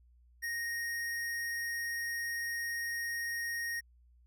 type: tone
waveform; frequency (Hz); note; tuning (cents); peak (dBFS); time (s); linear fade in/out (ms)
square; 1864.7; A#6; 0; -35; 0.42-3.81; 20
effects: added 60 Hz sine -60 dBFS peak until 4.26 s